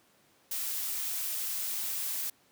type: noise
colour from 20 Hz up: blue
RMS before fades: -34 dBFS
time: 0.51-2.3 s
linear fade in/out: 5 ms
effects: pink hiss -65 dBFS RMS until 2.51 s + high-pass 150 Hz 12 dB/octave